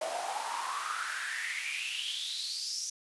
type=noise with high-pass filter sweep; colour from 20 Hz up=pink; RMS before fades=-36 dBFS; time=0.01-2.9 s; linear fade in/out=5 ms; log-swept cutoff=630 to 5900 Hz; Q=7.4; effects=resampled to 24000 Hz